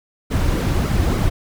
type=noise with flanger; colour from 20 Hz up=brown; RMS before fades=-18 dBFS; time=0.3-1.3 s; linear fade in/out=20 ms; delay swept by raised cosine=1.1 to 4.9 ms; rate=3.5 Hz; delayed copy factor=-0.6; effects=none